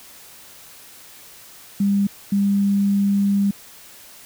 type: tone bursts at uneven times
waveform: sine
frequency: 200 Hz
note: G3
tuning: 35 cents sharp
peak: -15 dBFS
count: 2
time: 1.8-2.07 / 2.32-3.51 s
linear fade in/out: 5 ms
effects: white hiss -44 dBFS RMS until 4.25 s